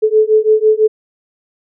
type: beating tone pair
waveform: sine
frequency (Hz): 430 / 436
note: A4 / A4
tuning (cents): -40 / -16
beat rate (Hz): 6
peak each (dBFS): -11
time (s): 0.02-0.88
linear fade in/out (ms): 20
effects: none